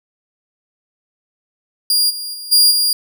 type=tone with level steps; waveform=sawtooth; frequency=4820 Hz; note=D8; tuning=44 cents sharp; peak=-9 / -21 / -25 / -5 / -10 dBFS; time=1.9-2.93 s; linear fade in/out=2 ms; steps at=2.09 / 2.33 / 2.51 / 2.7 s; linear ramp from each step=20 ms; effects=none